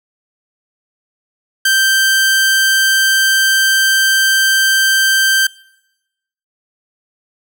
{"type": "tone", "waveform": "sawtooth", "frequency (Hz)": 1565, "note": "G6", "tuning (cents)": -3, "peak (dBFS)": -6, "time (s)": [1.65, 5.47], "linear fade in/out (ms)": 5, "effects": ["noise-tail reverb RT60 1.0 s tail -25 dB re dry"]}